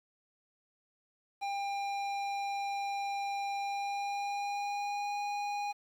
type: tone with pitch glide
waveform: square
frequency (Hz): 799 to 818.6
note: G5 to G#5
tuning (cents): +33 to -25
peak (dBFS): -34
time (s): 1.41-5.73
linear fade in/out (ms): 20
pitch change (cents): +42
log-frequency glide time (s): 3.58-5.17
effects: low-pass 5000 Hz 12 dB/octave + 10-bit